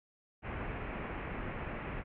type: low-pass noise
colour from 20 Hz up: pink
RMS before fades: -40 dBFS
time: 0.42-2.04 s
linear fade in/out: 50 ms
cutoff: 2600 Hz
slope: 48 dB/octave
effects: none

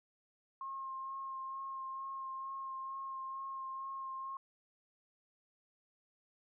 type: tone with vibrato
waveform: sine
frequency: 1070 Hz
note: C6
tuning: 38 cents sharp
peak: -40 dBFS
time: 0.61-4.37 s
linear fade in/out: 2 ms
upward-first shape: sine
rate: 2.2 Hz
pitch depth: 15 cents each way
effects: none

